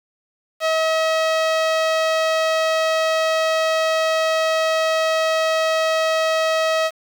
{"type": "tone with low-pass filter", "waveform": "sawtooth", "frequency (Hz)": 640, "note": "D#5", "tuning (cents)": 49, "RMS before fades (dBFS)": -19, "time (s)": [0.6, 6.91], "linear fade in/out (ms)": 50, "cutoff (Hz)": 5100, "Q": 0.86, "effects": ["7-bit"]}